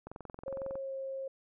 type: click train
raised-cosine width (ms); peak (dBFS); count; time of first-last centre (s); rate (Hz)
1; -30; 16; 0.07-0.755; 21.9
type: tone with pitch glide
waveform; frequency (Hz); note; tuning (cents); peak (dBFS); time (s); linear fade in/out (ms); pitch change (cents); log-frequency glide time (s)
sine; 541 to 536.6; C#5 to C5; -42 to +44; -36; 0.46-1.28; 5; -14; 0.81-0.94
effects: none